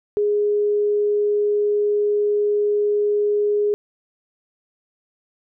sine tone, 414.6 Hz, G#4, 3 cents flat, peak -16 dBFS, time 0.17-3.74 s, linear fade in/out 0 ms, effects none

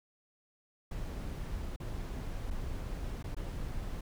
brown noise with dropouts, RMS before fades -38 dBFS, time 0.91-4.01 s, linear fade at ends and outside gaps 5 ms, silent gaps 1.762-1.8 / 2.504-2.508 / 3.228-3.24 / 3.348-3.366 s, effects none

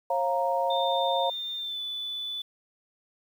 sine chord, Bb minor, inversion first, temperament equal with one note detuned, 541.4 / 698.5 / 932.3 Hz, Db5 / F5 / Bb5, -41 / 0 / 0 cents, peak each -28 dBFS, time 0.1-1.3 s, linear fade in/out 5 ms
sine tone with pitch glide, 3607 to 3484 Hz, A7 to A7, +42 to -18 cents, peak -31 dBFS, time 0.7-2.42 s, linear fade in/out 5 ms, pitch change -60 cents, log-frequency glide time 1.58-1.8 s
effects 9-bit

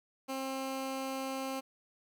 15% pulse tone, 266.3 Hz, C4, 31 cents sharp, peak -29 dBFS, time 0.28-1.61 s, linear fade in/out 20 ms, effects none

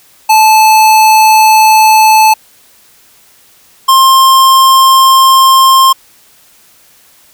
square tone pair in turn, 871 / 1059.8 Hz, A5 / C6, -18 / +22 cents, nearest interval minor third, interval 340 cents, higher second, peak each -3 dBFS, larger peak neither, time 0.29-2.34 / 3.88-5.93 s, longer neither, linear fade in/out 10 ms, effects white hiss -44 dBFS RMS until 7.33 s

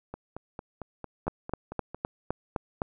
two click trains, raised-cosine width 1 ms, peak -14 / -23 dBFS, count 7 / 9, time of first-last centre 1.28-2.818 / 0.14-1.946 s, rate 3.9 / 4.43 Hz, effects none

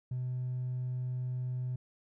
sine tone with hard clipping, 126.2 Hz, B2, 38 cents sharp, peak -33 dBFS, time 0.11-1.76 s, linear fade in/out 5 ms, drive 1 dB, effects none

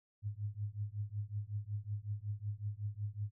sine tone with tremolo, 103.83 Hz, G#2, in tune, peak -33 dBFS, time 0.22-3.31 s, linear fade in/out 50 ms, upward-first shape triangle, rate 5.4 Hz, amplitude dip 100%, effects none

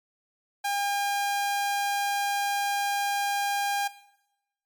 sawtooth tone, 806 Hz, G5, 48 cents sharp, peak -22 dBFS, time 0.64-3.88 s, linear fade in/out 10 ms, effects noise-tail reverb RT60 0.9 s tail -17 dB re dry + MP3 96 kbps

